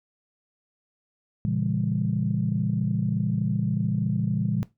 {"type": "chord", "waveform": "sine", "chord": "A# diminished seventh", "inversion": "none", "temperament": "just", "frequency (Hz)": [116.54, 139.85, 167.82, 201.4], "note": ["A#2", "C#3", "E3", "G3"], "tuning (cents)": [0, 16, 31, 47], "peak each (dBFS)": -28, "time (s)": [1.45, 4.63], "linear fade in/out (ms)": 0, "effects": ["noise-tail reverb RT60 0.2 s tail -17 dB re dry", "tanh soft clip ceiling -12 dBFS"]}